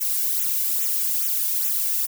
violet noise with flanger, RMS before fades -23 dBFS, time 0-2.07 s, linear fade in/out 20 ms, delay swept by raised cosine 0.21 to 1.61 ms, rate 2.4 Hz, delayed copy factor -0.9, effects none

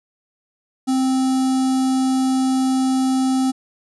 square tone with notch filter, 261.6 Hz, C4, in tune, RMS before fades -18 dBFS, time 0.87-3.52 s, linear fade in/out 20 ms, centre 2100 Hz, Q 0.61, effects resampled to 24000 Hz

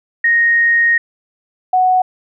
sine tone pair in turn, 1864.7 / 740 Hz, A#6 / F#5, 0 / 0 cents, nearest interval octave + major third, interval 1600 cents, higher first, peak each -9 dBFS, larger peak neither, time 0.24-0.98 / 1.73-2.02 s, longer first, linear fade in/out 5 ms, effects none

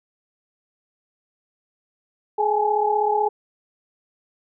sine tone cluster, 422.4 / 820 / 856 Hz, G#4 / G#5 / A5, +29 / -22 / -48 cents, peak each -22 dBFS, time 2.38-3.29 s, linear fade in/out 10 ms, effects none

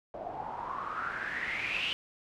white noise with low-pass filter sweep, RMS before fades -36 dBFS, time 0.14-1.93 s, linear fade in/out 0 ms, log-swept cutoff 640 to 3000 Hz, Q 7.7, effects none

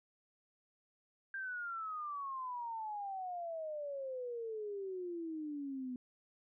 sine exponential sweep, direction down, 1596 to 246.9 Hz, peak -39 dBFS, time 1.34-5.96 s, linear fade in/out 2 ms, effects none

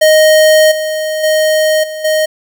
square tone with level steps, 622.3 Hz, D#5, in tune, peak -5 / -15 / -9 / -21 / -10 dBFS, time 0.01-2.26 s, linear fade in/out 10 ms, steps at 0.71 / 1.23 / 1.83 / 2.04 s, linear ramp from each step 10 ms, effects none

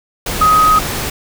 sine tone in noise, 1258 Hz, D#6, 19 cents sharp, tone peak -7 dBFS, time 0.41-0.79 s, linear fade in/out 5 ms, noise pink, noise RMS -20 dBFS, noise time 0.26-1.1 s, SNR +10 dB, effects none

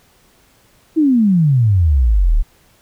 sine exponential sweep, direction down, 329.6 to 33.39 Hz, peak -9 dBFS, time 0.96-2.43 s, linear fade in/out 20 ms, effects pink hiss -53 dBFS RMS until 2.81 s

